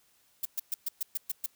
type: noise bursts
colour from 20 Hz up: violet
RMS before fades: -31 dBFS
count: 8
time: 0.43-1.462 s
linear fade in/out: 5 ms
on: 24 ms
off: 120 ms
effects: white hiss -67 dBFS RMS until 1.55 s